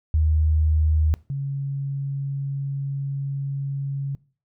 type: tone pair in turn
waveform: sine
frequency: 77.78 / 138.59 Hz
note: D#2 / C#3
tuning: 0 / 0 cents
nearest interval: minor seventh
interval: 1000 cents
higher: second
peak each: -16 / -24 dBFS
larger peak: first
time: 0.14-1.14 / 1.3-4.15 s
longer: second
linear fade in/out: 0 ms
effects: noise-tail reverb RT60 0.4 s tail -22 dB re dry

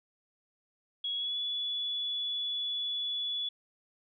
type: tone with pitch glide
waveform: sine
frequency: 3334 to 3422 Hz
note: G#7 to A7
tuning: +6 to -49 cents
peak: -31 dBFS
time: 1.04-3.49 s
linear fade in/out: 5 ms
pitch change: +45 cents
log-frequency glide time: 1.16-1.37 s
effects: none

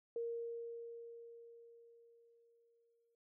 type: tone with exponential decay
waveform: sine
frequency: 466.2 Hz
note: A#4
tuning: in tune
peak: -37 dBFS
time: 0.16-3.15 s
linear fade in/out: 2 ms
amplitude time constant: 650 ms
effects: none

